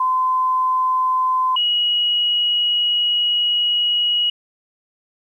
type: tone pair in turn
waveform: sine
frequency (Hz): 1027 / 2905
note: C6 / F#7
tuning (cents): -33 / -32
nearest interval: octave + tritone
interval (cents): 1801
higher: second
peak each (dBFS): -15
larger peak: neither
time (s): 0-1.56 / 1.56-4.3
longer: second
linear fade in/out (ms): 5
effects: 9-bit